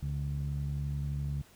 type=tone with low-pass filter; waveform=sawtooth; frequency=71.6 Hz; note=D2; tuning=43 cents flat; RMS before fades=-34 dBFS; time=0.02-1.42 s; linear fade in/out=10 ms; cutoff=150 Hz; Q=3.4; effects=pink hiss -59 dBFS RMS until 1.55 s